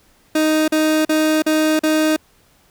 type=tone bursts; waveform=30% pulse; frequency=311.1 Hz; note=D#4; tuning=in tune; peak=-11 dBFS; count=5; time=0.35-2.164 s; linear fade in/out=5 ms; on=330 ms; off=41 ms; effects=pink hiss -55 dBFS RMS until 2.7 s